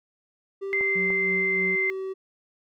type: tone with pitch glide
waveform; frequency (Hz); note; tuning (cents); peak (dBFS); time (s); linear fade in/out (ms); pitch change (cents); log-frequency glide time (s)
triangle; 392 to 381.7; G4 to G4; 0 to -46; -27; 0.61-2.14; 20; -46; 0.82-1.75
type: tone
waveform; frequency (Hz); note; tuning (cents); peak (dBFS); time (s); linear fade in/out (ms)
sine; 2082; C7; -9; -22; 0.73-1.9; 0
type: clicks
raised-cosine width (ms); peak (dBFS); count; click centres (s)
1; -24; 2; 0.81 / 1.104
type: tone with tremolo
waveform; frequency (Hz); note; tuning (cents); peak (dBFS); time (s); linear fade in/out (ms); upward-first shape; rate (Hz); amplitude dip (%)
triangle; 183.6; F#3; -13; -29; 0.95-1.76; 10; sine; 3.2; 55
effects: none